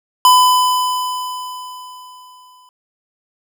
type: tone with exponential decay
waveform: square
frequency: 1004 Hz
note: B5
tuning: 28 cents sharp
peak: -6 dBFS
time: 0.25-2.69 s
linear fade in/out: 1 ms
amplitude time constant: 530 ms
effects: none